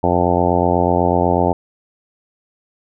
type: harmonic tone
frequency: 88.1 Hz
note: F2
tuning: 16 cents sharp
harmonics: 1 / 2 / 3 / 4 / 5 / 6 / 7 / 8 / 9 / 10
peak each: -22 / -22 / -22 / -22 / -22 / -22 / -22 / -22 / -22 / -22 dBFS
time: 0.03-1.53 s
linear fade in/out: 5 ms
effects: none

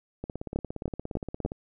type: two click trains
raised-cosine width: 2 ms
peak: -21 / -14 dBFS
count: 23 / 4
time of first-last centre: 0.24-1.519 / 0.56-1.45 s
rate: 17.2 / 3.37 Hz
effects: none

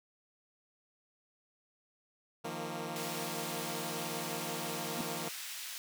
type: chord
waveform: 10% pulse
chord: Eb suspended second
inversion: none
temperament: equal with one note detuned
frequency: 155.56 / 174.61 / 230.7 Hz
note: Eb3 / F3 / Bb3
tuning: 0 / 0 / -18 cents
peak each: -34 dBFS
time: 2.44-5.29 s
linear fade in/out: 10 ms
type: high-pass noise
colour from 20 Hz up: pink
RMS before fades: -43 dBFS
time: 2.96-5.78 s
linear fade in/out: 0 ms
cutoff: 2200 Hz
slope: 12 dB/octave
type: tone with exponential growth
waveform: sine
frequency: 241.6 Hz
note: B3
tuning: 38 cents flat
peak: -32 dBFS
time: 4.93-5.01 s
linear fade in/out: 2 ms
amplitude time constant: 17 ms
effects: none

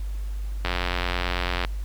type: click train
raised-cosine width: 0.3 ms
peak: -9 dBFS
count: 90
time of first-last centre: 0.65-1.649 s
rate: 89.1 Hz
effects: added 50 Hz sine -27 dBFS peak until 1.84 s + pink hiss -51 dBFS RMS until 1.84 s

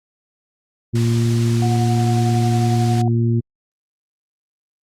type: harmonic tone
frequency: 116.54 Hz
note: A#2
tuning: in tune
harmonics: 1 / 2 / 3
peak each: -15 / -21 / -25 dBFS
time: 0.93-3.41 s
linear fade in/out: 20 ms
type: noise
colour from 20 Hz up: white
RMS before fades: -30 dBFS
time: 0.95-3.02 s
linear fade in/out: 5 ms
type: tone with tremolo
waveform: sine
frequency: 730 Hz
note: F#5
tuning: 24 cents flat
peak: -22 dBFS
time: 1.62-3.08 s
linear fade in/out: 2 ms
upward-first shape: triangle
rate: 11 Hz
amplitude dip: 50%
effects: low-pass 7000 Hz 12 dB/octave + Opus 48 kbps

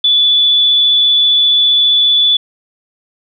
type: tone with vibrato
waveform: sine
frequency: 3459 Hz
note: A7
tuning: 30 cents flat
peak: -7 dBFS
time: 0.04-2.37 s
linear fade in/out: 5 ms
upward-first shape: triangle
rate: 15 Hz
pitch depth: 9 cents each way
effects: none

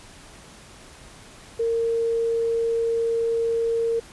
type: tone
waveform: sine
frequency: 460 Hz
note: A#4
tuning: 23 cents flat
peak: -20 dBFS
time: 1.59-4 s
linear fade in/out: 10 ms
effects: pink hiss -46 dBFS RMS until 4.12 s + resampled to 24000 Hz

